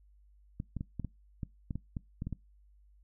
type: clicks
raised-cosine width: 5 ms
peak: -24 dBFS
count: 12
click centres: 0.601 / 0.767 / 0.809 / 0.997 / 1.047 / 1.432 / 1.708 / 1.756 / 1.968 / 2.221 / 2.27 / 2.327 s
effects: noise-tail reverb RT60 0.2 s tail -22 dB re dry + added 50 Hz sine -59 dBFS peak until 3.03 s